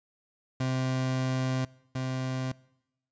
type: tone pair in turn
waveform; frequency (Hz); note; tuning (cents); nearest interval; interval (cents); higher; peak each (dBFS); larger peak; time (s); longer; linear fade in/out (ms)
30% pulse; 129.9 / 129.9; C3 / C3; -12 / -12; unison; 0; neither; -24 / -27; first; 0.6-1.65 / 1.95-2.52; first; 5
effects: noise-tail reverb RT60 0.9 s tail -24 dB re dry + resampled to 16000 Hz